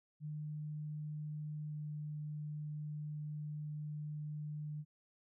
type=tone with pitch glide; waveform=sine; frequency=151.2 to 150.33 Hz; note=D#3 to D3; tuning=-49 to +41 cents; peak=-40 dBFS; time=0.2-4.85 s; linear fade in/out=50 ms; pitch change=-10 cents; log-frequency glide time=1.67-1.78 s; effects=none